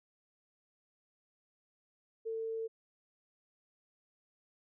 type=tone; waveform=sine; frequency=448.8 Hz; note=A4; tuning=34 cents sharp; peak=-35 dBFS; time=2.25-2.68 s; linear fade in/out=20 ms; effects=none